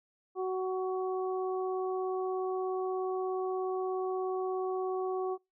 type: harmonic tone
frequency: 373.6 Hz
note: F#4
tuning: 17 cents sharp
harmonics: 1 / 2 / 3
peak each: -31 / -38 / -41 dBFS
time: 0.35-5.38 s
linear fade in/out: 50 ms
effects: noise-tail reverb RT60 0.2 s tail -25 dB re dry